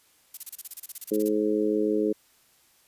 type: noise bursts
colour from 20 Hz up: violet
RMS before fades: -34 dBFS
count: 16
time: 0.34-1.287 s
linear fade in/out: 5 ms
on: 32 ms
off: 29 ms
type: harmonic tone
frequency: 106.4 Hz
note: G#2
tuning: 42 cents sharp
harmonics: 2 / 3 / 4 / 5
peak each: -31 / -26 / -25 / -33 dBFS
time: 1.11-2.13 s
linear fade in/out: 10 ms
effects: white hiss -62 dBFS RMS until 2.87 s + resampled to 32000 Hz